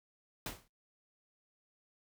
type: noise with exponential decay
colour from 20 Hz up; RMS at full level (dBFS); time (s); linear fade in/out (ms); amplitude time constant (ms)
pink; -36; 0.46-0.68; 2; 46
effects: noise-tail reverb RT60 0.2 s tail -24 dB re dry